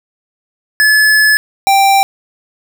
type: tone pair in turn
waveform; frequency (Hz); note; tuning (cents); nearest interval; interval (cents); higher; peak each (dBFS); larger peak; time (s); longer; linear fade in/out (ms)
square; 1718 / 785; A6 / G5; -42 / +2; octave + major second; 1356; first; -7; neither; 0.8-1.37 / 1.67-2.03; first; 0
effects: none